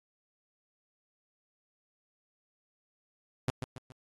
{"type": "tone with echo", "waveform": "sawtooth", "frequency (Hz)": 128.2, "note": "C3", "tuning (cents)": -35, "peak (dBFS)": -23, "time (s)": [3.48, 3.5], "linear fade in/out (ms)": 0, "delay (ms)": 140, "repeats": 3, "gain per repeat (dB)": -7, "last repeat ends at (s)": 3.92, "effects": ["AAC 32 kbps"]}